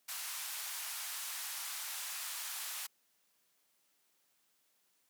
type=band-pass noise; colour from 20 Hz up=white; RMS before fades=-42 dBFS; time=0.08-2.87 s; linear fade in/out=10 ms; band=820 to 15000 Hz; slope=24 dB/octave; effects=white hiss -75 dBFS RMS until 5.09 s + high-pass 150 Hz 12 dB/octave